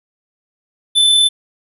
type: tone with amplitude modulation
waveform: square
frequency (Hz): 3520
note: A7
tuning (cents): 0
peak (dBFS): -8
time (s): 0.95-1.29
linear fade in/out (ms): 20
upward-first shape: sine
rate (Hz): 39.1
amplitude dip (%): 30
effects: resampled to 32000 Hz